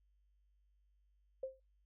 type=tone with exponential decay; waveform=sine; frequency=527 Hz; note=C5; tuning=12 cents sharp; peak=-35 dBFS; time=1.43-1.6 s; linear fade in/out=5 ms; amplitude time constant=36 ms; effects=noise-tail reverb RT60 0.2 s tail -26 dB re dry + added 50 Hz sine -70 dBFS peak until 1.85 s